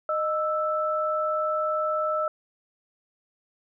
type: tone pair together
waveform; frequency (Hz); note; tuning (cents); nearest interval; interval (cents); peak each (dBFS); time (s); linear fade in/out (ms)
sine; 616.9 / 1318.5; D#5 / E6; -15 / 0; octave + minor second; 1315; -26; 0.09-2.28; 2
effects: none